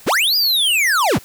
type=linear two-way sweep; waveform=square; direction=up then down; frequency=35.63 to 4978 to 35.63 Hz; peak=-14 dBFS; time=0.06-1.19 s; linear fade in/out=20 ms; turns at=0.36 s; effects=white hiss -43 dBFS RMS until 1.24 s